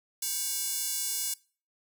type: tone with high-pass filter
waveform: square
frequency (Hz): 317.6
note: D#4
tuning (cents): +36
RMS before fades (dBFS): -32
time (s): 0.22-1.34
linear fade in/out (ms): 5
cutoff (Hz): 7500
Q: 0.93
effects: noise-tail reverb RT60 0.4 s tail -23 dB re dry